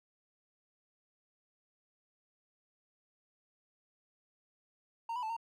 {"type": "tone with pitch steps", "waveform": "triangle", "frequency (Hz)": [920, 988, 878, 917], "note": ["A#5", "B5", "A5", "A#5"], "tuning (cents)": [-23, 0, -4, -29], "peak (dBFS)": -33, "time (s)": [5.09, 5.366], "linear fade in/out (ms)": 5, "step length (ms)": 69, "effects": []}